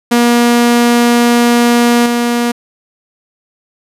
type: tone with level steps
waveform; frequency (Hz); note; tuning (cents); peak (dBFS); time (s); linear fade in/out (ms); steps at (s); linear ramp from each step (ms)
sawtooth; 238.5; A#3; +40; -3 / -7; 0.11-2.52; 10; 2.06; 2
effects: resampled to 32000 Hz